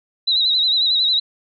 sine tone with vibrato, 3906 Hz, B7, 20 cents flat, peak -14 dBFS, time 0.27-1.2 s, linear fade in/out 10 ms, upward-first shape sine, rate 11 Hz, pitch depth 70 cents each way, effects none

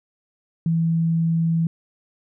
sine tone, 164.81 Hz, E3, in tune, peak -17 dBFS, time 0.66-1.67 s, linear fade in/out 2 ms, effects none

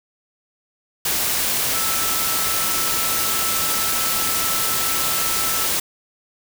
sine tone in noise, 1320 Hz, E6, 2 cents sharp, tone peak -29 dBFS, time 1.73-5.67 s, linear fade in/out 5 ms, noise white, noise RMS -21 dBFS, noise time 1.05-5.8 s, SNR -11 dB, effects none

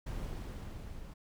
brown noise with level ramp, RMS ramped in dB -38 to -47 dBFS, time 0.06-1.14 s, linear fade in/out 10 ms, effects none

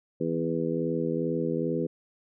harmonic tone with a mistuned harmonic, 82.41 Hz, E2, in tune, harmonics 2 / 3 / 4 / 5 / 6, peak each -32 / -32 / -32 / -32 / -32 dBFS, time 0.2-1.87 s, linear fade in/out 10 ms, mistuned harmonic 2, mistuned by -24 cents, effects none

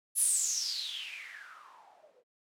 violet noise with low-pass filter sweep, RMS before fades -35 dBFS, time 0.15-2.24 s, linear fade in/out 50 ms, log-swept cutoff 11000 to 460 Hz, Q 9.8, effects none

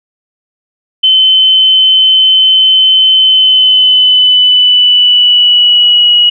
sine tone with pitch glide, 3061 to 2911 Hz, G7 to F#7, -42 to -29 cents, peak -3 dBFS, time 1.03-6.3 s, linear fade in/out 10 ms, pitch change -87 cents, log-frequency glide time 3.22-6.15 s, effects none

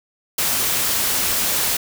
white noise, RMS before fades -20 dBFS, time 0.38-1.77 s, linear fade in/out 5 ms, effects none

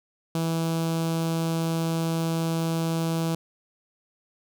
sawtooth tone with notch filter, 164.1 Hz, E3, 8 cents flat, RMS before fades -26 dBFS, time 0.35-3.35 s, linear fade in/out 2 ms, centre 1900 Hz, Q 1.4, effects none

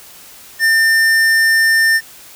triangle tone with hard clipping, 1800 Hz, A6, 39 cents sharp, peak -11 dBFS, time 0.59-2.01 s, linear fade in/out 50 ms, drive 18 dB, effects white hiss -39 dBFS RMS until 2.35 s

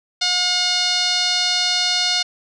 5% pulse tone with low-pass filter, 720 Hz, F#5, 47 cents flat, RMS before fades -19 dBFS, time 0.21-2.23 s, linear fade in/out 10 ms, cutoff 4500 Hz, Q 3.1, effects none

